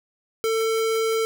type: tone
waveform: square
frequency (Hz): 447.1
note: A4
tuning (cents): +28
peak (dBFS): -21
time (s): 0.44-1.25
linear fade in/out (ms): 0
effects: none